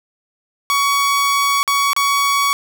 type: tone with dropouts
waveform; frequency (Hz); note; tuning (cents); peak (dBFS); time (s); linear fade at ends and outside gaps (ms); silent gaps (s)
sawtooth; 1124; C#6; +24; -10; 0.7-2.53; 0; 1.63-1.677 / 1.932-1.964
effects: none